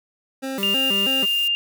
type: tone with vibrato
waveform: 25% pulse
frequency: 229.6 Hz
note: A#3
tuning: 26 cents flat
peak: -22 dBFS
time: 0.42-1.26 s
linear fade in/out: 20 ms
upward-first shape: square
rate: 3.1 Hz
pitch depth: 260 cents each way
type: noise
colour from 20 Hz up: blue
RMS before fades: -35 dBFS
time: 0.58-1.48 s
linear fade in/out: 2 ms
type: tone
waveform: sine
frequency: 2804 Hz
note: F7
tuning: 6 cents sharp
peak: -18 dBFS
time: 0.63-1.55 s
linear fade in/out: 0 ms
effects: none